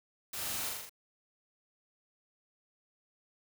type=noise with echo; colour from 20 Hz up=white; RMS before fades=-40 dBFS; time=0.33-0.69 s; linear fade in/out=5 ms; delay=41 ms; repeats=5; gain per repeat=-2 dB; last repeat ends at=0.895 s; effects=none